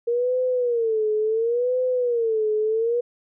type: tone with vibrato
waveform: sine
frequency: 466.2 Hz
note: A#4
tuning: in tune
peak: -19 dBFS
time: 0.07-3.01 s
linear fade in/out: 10 ms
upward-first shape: sine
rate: 0.71 Hz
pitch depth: 150 cents each way
effects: none

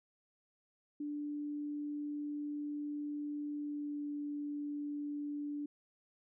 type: tone with pitch glide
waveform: sine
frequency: 293.7 to 291.7 Hz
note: D4 to D4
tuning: 0 to -12 cents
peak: -37 dBFS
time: 1-5.66 s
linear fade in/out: 5 ms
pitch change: -12 cents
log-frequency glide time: 3.56-4.07 s
effects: none

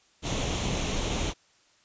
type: noise with comb filter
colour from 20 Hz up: pink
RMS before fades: -29 dBFS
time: 0.22-1.34 s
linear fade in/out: 50 ms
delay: 0.31 ms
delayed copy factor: +0.5
effects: white hiss -63 dBFS RMS until 1.84 s + resampled to 16000 Hz

